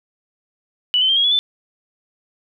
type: tone with pitch steps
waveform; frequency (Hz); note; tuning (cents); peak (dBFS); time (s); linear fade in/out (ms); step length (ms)
sine; 2960 / 3064 / 3172 / 3284 / 3400 / 3520; F#7 / G7 / G7 / G#7 / G#7 / A7; 0 / -40 / +20 / -20 / +40 / 0; -13; 0.94-1.39; 0; 75
effects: none